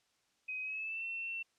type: tone with pitch glide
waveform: sine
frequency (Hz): 2520 to 2701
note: D#7 to E7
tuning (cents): +21 to +42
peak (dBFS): -37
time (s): 0.48-1.43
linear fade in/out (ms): 10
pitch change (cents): +121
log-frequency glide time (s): 0.62-1.05
effects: white hiss -75 dBFS RMS until 1.58 s + low-pass 7000 Hz 12 dB/octave